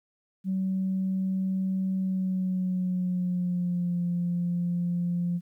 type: tone with pitch glide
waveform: sine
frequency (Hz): 189.3 to 174.59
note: F#3 to F3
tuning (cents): +40 to 0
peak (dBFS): -24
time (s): 0.44-5.41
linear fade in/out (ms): 50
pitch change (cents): -140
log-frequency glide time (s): 1.96-4.02
effects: tanh soft clip ceiling -20 dBFS + 11-bit